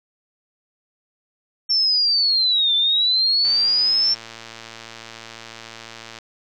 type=linear two-way sweep; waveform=sine; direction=down then up; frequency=5430 to 3520 to 5430 Hz; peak=-15 dBFS; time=1.69-4.15 s; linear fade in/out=20 ms; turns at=2.75 s
type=click train; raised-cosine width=0.2 ms; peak=-19 dBFS; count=313; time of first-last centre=3.45-6.187 s; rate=114 Hz
effects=none